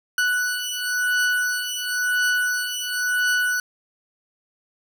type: beating tone pair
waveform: 40% pulse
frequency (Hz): 1480 / 1480.96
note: F#6 / F#6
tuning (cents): 0 / +1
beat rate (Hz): 0.96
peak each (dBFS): -23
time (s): 0.18-3.6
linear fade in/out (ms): 2
effects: none